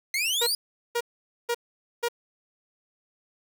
sawtooth exponential sweep, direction up, 2061 to 4978 Hz, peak -21 dBFS, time 0.14-0.55 s, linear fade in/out 2 ms
sawtooth tone bursts, 473.8 Hz, A#4, 28 cents sharp, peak -20 dBFS, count 4, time 0.41-2.086 s, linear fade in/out 10 ms, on 59 ms, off 480 ms
effects 9-bit

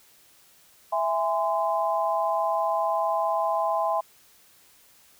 sine chord, E augmented, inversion none, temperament just, 659.3 / 824.1 / 1030.1 Hz, E5 / G#5 / B#5, 0 / -14 / -27 cents, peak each -26 / -27 / -27 dBFS, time 0.92-4.01 s, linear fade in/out 10 ms, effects white hiss -57 dBFS RMS until 5.19 s

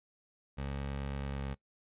20% pulse tone with pitch glide, 69.2 to 68.33 Hz, C#2 to C#2, -2 to -24 cents, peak -31 dBFS, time 0.57-1.55 s, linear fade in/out 20 ms, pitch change -22 cents, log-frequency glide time 1.32-1.42 s, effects noise-tail reverb RT60 0.1 s tail -21 dB re dry + resampled to 8000 Hz

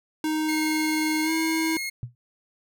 square tone with pitch glide, 311.1 to 321.9 Hz, D#4 to E4, 0 to -41 cents, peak -24 dBFS, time 0.24-1.77 s, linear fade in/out 2 ms, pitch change +59 cents, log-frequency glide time 1.23-1.31 s
sawtooth tone, 2155 Hz, C#7, 49 cents flat, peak -25 dBFS, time 0.48-1.9 s, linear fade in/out 10 ms
sine tone with exponential decay, 120.9 Hz, B2, 36 cents flat, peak -25 dBFS, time 2.03-2.15 s, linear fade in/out 0 ms, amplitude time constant 25 ms
effects none

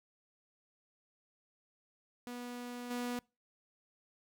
sawtooth tone with level steps, 244 Hz, B3, 21 cents flat, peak -38 / -32 dBFS, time 2.27-3.19 s, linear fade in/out 0 ms, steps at 2.9 s, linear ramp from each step 10 ms, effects noise-tail reverb RT60 0.3 s tail -26 dB re dry

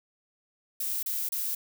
violet noise bursts, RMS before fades -31 dBFS, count 3, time 0.8-1.55 s, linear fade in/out 5 ms, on 230 ms, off 30 ms, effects none

